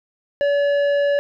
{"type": "tone with tanh clipping", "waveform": "sine", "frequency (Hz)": 571, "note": "D5", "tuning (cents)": -49, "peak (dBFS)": -17, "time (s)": [0.41, 1.19], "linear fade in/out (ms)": 0, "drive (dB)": 10, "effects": []}